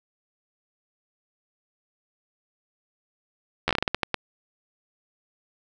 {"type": "slowing click train", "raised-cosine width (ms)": 0.3, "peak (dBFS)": -6, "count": 11, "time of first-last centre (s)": [3.68, 4.143], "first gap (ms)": 12, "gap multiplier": 1.28, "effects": []}